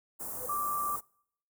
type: band-stop noise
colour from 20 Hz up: white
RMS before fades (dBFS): -39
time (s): 0.19-1.01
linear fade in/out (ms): 20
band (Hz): 1200 to 8400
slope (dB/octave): 24
type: tone with exponential growth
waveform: sine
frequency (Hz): 500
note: B4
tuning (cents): +21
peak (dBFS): -35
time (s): 0.29-0.46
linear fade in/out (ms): 5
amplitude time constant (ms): 36
type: tone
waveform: sine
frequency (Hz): 1174.7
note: D6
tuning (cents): 0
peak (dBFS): -30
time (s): 0.49-0.96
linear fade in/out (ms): 5
effects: noise-tail reverb RT60 0.7 s tail -26 dB re dry